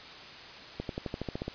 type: accelerating click train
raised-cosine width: 2 ms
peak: -20 dBFS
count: 10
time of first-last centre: 0.8-1.48 s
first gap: 92 ms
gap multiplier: 0.95
effects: white hiss -46 dBFS RMS until 1.54 s + resampled to 11025 Hz